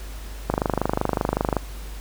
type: click train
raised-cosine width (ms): 1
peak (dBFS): -6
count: 28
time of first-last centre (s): 0.5-1.567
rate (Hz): 25.3
effects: added 50 Hz sine -33 dBFS peak until 2 s + pink hiss -43 dBFS RMS until 2 s